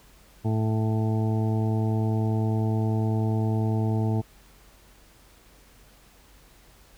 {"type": "harmonic tone", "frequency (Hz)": 110, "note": "A2", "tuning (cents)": 0, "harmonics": [1, 2, 3, 4, 6, 7, 8], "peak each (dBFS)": [-23, -29, -33, -35, -39, -40, -41], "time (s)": [0.44, 4.22], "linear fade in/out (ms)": 20, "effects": ["added 47 Hz sine -56 dBFS peak until 6.97 s", "pink hiss -56 dBFS RMS until 6.97 s"]}